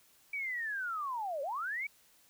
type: linear two-way sweep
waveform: sine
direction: down then up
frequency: 2314 to 529 to 2314 Hz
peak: -34 dBFS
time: 0.33-1.87 s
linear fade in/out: 5 ms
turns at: 1.42 s
effects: white hiss -65 dBFS RMS until 2.29 s